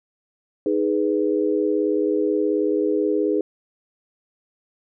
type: chord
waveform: sine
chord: G# minor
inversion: second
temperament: equal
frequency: 311.1 / 415.3 / 493.9 Hz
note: D#4 / G#4 / B4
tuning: 0 / 0 / 0 cents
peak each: -22 / -21 / -25 dBFS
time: 0.66-3.41 s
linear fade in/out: 2 ms
effects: none